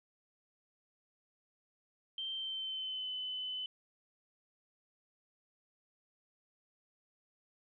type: tone with pitch glide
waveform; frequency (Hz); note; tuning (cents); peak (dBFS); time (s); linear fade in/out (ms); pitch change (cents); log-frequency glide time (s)
sine; 3136 to 3022; G7 to F#7; 0 to +36; -37; 2.18-3.66; 2; -64; 2.32-3.11
effects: none